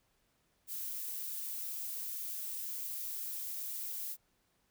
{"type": "noise with amplitude modulation", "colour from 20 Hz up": "violet", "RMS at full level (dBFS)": -39, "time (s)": [0.67, 4.17], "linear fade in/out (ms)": 50, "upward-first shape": "sine", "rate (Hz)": 210, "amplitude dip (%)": 30, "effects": ["pink hiss -75 dBFS RMS until 4.7 s"]}